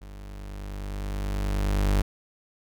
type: tone with level ramp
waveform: 40% pulse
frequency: 49.55 Hz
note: G1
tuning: 19 cents sharp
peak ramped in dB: -40 to -18 dBFS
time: 0.01-2.02 s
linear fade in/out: 10 ms
effects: none